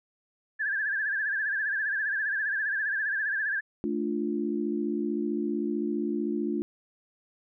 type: tone with vibrato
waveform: sine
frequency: 1661.2 Hz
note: G#6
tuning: in tune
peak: -26 dBFS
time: 0.59-3.61 s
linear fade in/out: 20 ms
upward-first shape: sine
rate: 15 Hz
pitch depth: 99 cents each way
type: chord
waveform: sine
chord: D minor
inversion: second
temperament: equal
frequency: 220 / 293.7 / 349.2 Hz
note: A3 / D4 / F4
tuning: 0 / 0 / 0 cents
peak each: -31 dBFS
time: 3.84-6.62 s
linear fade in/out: 0 ms
effects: none